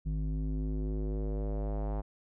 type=tone with low-pass filter sweep; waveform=square; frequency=51.91 Hz; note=G#1; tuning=in tune; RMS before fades=-33 dBFS; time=0.05-2.02 s; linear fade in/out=20 ms; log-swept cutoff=180 to 820 Hz; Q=2.1; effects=none